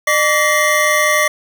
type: tone cluster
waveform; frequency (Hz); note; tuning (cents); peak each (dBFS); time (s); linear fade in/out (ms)
square; 605 / 1151 / 1908 / 2077; D#5 / D6 / A#6 / C7; -49 / -35 / +40 / -13; -18; 0.07-1.28; 5
effects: none